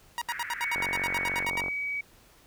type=tone bursts; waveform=sawtooth; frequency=950 Hz; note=A#5; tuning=33 cents sharp; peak=-25 dBFS; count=14; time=0.18-1.606 s; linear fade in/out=0 ms; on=35 ms; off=72 ms
type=band-pass noise; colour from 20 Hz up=pink; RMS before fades=-38 dBFS; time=0.28-1.45 s; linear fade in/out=20 ms; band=1500 to 2100 Hz; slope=48 dB/octave
type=tone with pitch glide; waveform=sine; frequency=2233 to 2271 Hz; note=C#7 to C#7; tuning=+12 to +41 cents; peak=-29 dBFS; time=0.62-2.01 s; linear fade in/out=5 ms; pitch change=+29 cents; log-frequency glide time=1.51-1.58 s
type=click train; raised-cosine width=1 ms; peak=-22 dBFS; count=44; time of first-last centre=0.76-1.683 s; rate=46.6 Hz
effects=pink hiss -58 dBFS RMS until 2.46 s